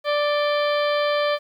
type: harmonic tone with a mistuned harmonic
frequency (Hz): 587.3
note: D5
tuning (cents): 0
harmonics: 1 / 2 / 3 / 4 / 5 / 6 / 7 / 8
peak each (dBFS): -20 / -26 / -30 / -32 / -34 / -36 / -37 / -38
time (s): 0.04-1.39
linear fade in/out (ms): 50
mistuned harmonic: 5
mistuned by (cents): +100
effects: 9-bit